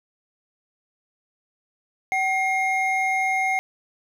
triangle tone pair together, 762.1 / 2137 Hz, G5 / C7, -49 / +36 cents, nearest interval octave + tritone, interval 1785 cents, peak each -21 dBFS, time 2.12-3.59 s, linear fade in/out 0 ms, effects none

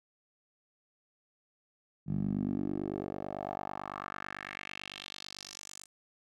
10% pulse tone with band-pass filter sweep, 49 Hz, G1, in tune, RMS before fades -38 dBFS, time 2.06-5.87 s, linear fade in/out 50 ms, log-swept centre 160 to 8100 Hz, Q 2.8, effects none

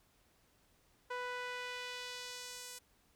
sawtooth tone with band-pass filter sweep, 495 Hz, B4, 4 cents sharp, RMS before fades -44 dBFS, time 1.1-2.79 s, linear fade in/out 10 ms, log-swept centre 1200 to 8900 Hz, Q 1, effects pink hiss -71 dBFS RMS until 3.15 s

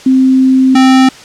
sine / square tone pair in turn, 261.6 / 261.6 Hz, C4 / C4, 0 / 0 cents, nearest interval unison, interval 0 cents, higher neither, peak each -4 dBFS, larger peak neither, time 0.06-0.75 / 0.75-1.09 s, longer first, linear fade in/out 5 ms, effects white hiss -33 dBFS RMS until 1.24 s + low-pass 6000 Hz 12 dB/octave

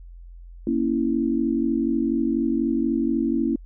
sine chord, A# diminished, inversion none, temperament equal, 233.1 / 277.2 / 329.6 Hz, A#3 / C#4 / E4, 0 / 0 / 0 cents, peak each -24 dBFS, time 0.67-3.56 s, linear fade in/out 2 ms, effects added 43 Hz sine -39 dBFS peak until 3.65 s

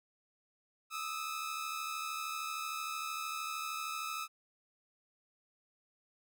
sawtooth tone pair together, 1230 / 1303.1 Hz, D#6 / E6, -20 / -20 cents, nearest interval minor second, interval 100 cents, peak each -39 / -35 dBFS, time 0.9-4.28 s, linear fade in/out 50 ms, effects none

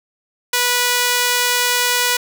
sawtooth tone with high-pass filter, 490 Hz, B4, 14 cents flat, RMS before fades -17 dBFS, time 0.53-2.17 s, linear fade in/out 5 ms, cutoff 1400 Hz, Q 0.5, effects none

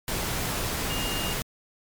sine tone in noise, 2832 Hz, F7, 23 cents sharp, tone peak -33 dBFS, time 0.9-1.33 s, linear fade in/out 0 ms, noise pink, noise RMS -29 dBFS, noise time 0.08-1.42 s, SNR -7 dB, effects MP3 96 kbps

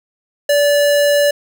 square tone, 579 Hz, D5, 25 cents flat, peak -11 dBFS, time 0.49-1.31 s, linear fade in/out 5 ms, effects none

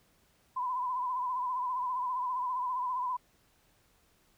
sine tone with vibrato, 1004 Hz, B5, 28 cents sharp, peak -30 dBFS, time 0.56-3.17 s, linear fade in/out 10 ms, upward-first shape triangle, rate 15 Hz, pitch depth 69 cents each way, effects pink hiss -68 dBFS RMS until 4.37 s

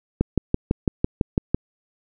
click train, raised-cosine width 3 ms, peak -5 dBFS, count 9, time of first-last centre 0.21-1.546 s, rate 5.99 Hz, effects none

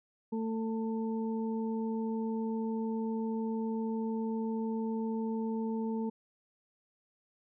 harmonic tone, 223.2 Hz, A3, 25 cents sharp, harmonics 1 / 2 / 4, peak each -32 / -38 / -44 dBFS, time 0.32-6.1 s, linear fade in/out 10 ms, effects none

